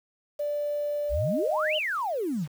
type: tone with pitch glide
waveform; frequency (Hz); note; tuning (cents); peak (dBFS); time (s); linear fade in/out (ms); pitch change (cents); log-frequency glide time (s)
sine; 587.3 to 616.5; D5 to D#5; 0 to -16; -26; 0.39-1.79; 10; +84; 1.12-1.21
type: exponential two-way sweep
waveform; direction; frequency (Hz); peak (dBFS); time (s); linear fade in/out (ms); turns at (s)
sine; up then down; 49.12 to 3136 to 133.1; -26; 1.09-2.48; 50; 1.76
effects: 8-bit